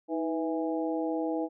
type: harmonic tone with a mistuned harmonic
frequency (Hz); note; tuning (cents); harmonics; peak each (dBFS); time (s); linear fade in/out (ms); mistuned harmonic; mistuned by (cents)
164.81; E3; 0; 2 / 3 / 4 / 5; -30 / -34 / -36 / -38; 0.08-1.49; 50; 2; -62
effects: none